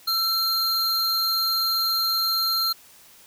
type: tone pair together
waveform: square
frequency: 1336 / 4193 Hz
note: E6 / C8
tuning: +23 / +3 cents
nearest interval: octave + minor sixth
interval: 1980 cents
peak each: -29 / -22 dBFS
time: 0.07-2.73 s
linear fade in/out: 10 ms
effects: white hiss -51 dBFS RMS until 3.26 s